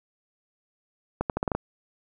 accelerating click train, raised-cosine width 1 ms, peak -11 dBFS, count 7, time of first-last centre 1.21-1.55 s, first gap 88 ms, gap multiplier 0.82, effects none

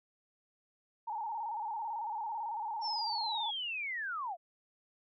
sine tone with vibrato, 880 Hz, A5, in tune, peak -35 dBFS, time 1.07-3.51 s, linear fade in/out 10 ms, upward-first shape square, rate 18 Hz, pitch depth 79 cents each way
sine linear sweep, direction down, 5510 to 634 Hz, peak -35 dBFS, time 2.81-4.37 s, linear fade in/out 50 ms
effects none

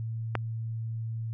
click, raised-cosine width 0.5 ms, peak -12 dBFS, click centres 0.353 s, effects added 113 Hz sine -31 dBFS peak until 1.33 s

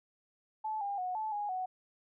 sine tone with pitch steps, 867 / 804 / 732 / 869 / 826 / 742 Hz, A5 / G5 / F#5 / A5 / G#5 / F#5, -26 / +44 / -19 / -22 / -10 / +5 cents, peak -33 dBFS, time 0.64-1.66 s, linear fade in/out 10 ms, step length 170 ms, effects none

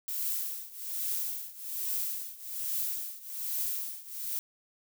violet noise with tremolo, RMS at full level -31 dBFS, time 0.08-4.39 s, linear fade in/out 0 ms, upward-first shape triangle, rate 1.2 Hz, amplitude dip 90%, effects none

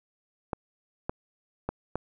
clicks, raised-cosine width 1 ms, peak -15 dBFS, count 4, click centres 0.532 / 1.095 / 1.69 / 1.956 s, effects none

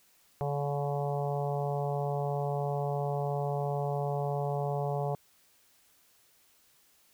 harmonic tone with a mistuned harmonic, 143 Hz, D3, 46 cents flat, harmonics 1 / 3 / 4 / 5 / 6 / 7 / 8, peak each -32 / -36 / -37 / -36 / -41 / -47 / -50 dBFS, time 0.41-5.15 s, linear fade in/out 0 ms, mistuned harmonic 8, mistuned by -56 cents, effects white hiss -65 dBFS RMS until 7.13 s

